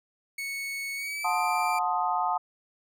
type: tone with pitch glide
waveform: 40% pulse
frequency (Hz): 2214 to 2359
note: C#7 to D7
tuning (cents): -3 to +7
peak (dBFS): -31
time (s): 0.38-1.79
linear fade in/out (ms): 5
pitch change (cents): +110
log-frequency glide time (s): 0.95-1.34
type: chord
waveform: sine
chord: F# diminished seventh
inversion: none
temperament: equal with one note detuned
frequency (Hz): 725.2 / 880 / 1046.5 / 1244.5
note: F#5 / A5 / C6 / Eb6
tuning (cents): -35 / 0 / 0 / 0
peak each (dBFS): -29 / -28 / -33 / -31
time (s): 1.24-2.38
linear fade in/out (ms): 10
effects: none